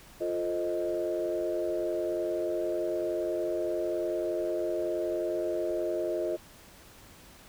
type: chord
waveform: sine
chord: F dominant seventh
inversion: none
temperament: equal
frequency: 349.2 / 440 / 523.3 / 622.3 Hz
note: F4 / A4 / C5 / Eb5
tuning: 0 / 0 / 0 / 0 cents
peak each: -31 / -36 / -37 / -31 dBFS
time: 0.2-6.37 s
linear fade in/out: 20 ms
effects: tanh soft clip ceiling -20 dBFS + pink hiss -53 dBFS RMS until 7.48 s